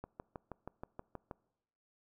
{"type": "click train", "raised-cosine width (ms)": 1, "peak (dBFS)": -29, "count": 9, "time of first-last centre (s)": [0.04, 1.312], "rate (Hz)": 6.29, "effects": ["noise-tail reverb RT60 0.9 s tail -23 dB re dry"]}